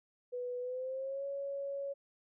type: tone with pitch glide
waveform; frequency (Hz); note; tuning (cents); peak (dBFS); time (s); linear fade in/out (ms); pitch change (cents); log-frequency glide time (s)
sine; 493.5 to 557.1; B4 to C#5; -1 to +9; -36; 0.32-1.94; 20; +210; 0.6-1.25
effects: none